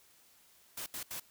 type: noise bursts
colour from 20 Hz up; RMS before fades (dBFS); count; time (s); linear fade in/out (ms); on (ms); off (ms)
white; -41; 3; 0.77-1.199; 5; 93; 75
effects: white hiss -64 dBFS RMS until 1.3 s